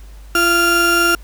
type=tone pair together; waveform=35% pulse; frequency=342 / 1392 Hz; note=F4 / F6; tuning=-36 / -6 cents; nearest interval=2 octaves; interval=2430 cents; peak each=-16 / -11 dBFS; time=0.35-1.15 s; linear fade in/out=2 ms; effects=added 50 Hz sine -34 dBFS peak until 1.23 s + pink hiss -49 dBFS RMS until 1.23 s

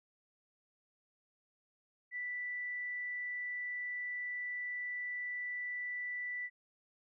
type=tone; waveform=sine; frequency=1973 Hz; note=B6; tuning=2 cents flat; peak=-37 dBFS; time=2.11-6.5 s; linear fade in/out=50 ms; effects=none

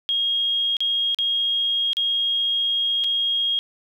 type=tone with dropouts; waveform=sine; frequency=3262 Hz; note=G#7; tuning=32 cents flat; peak=-19 dBFS; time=0.09-3.59 s; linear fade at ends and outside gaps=0 ms; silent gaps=0.768-0.805 / 1.146-1.187 / 1.932-1.969 / 3.039-3.043 s; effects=9-bit

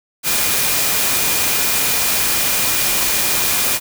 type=tone in noise; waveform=sine; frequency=2427 Hz; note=D#7; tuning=44 cents flat; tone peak=-28 dBFS; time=0.23-3.8 s; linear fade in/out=50 ms; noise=white; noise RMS=-17 dBFS; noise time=0.23-3.8 s; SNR=-14 dB; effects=none

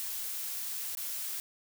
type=noise with dropouts; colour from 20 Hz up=blue; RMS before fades=-37 dBFS; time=0-1.4 s; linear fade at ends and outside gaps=0 ms; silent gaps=0.951-0.972 s; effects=none

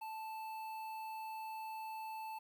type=tone with notch filter; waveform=square; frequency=880 Hz; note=A5; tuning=in tune; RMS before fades=-45 dBFS; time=0.01-2.39 s; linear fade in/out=10 ms; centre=6500 Hz; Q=0.62; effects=12-bit

